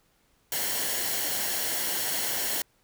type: noise with comb filter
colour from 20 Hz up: white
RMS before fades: -29 dBFS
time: 0.52-2.62 s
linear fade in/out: 2 ms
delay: 0.81 ms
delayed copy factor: -0.5
effects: pink hiss -67 dBFS RMS until 2.83 s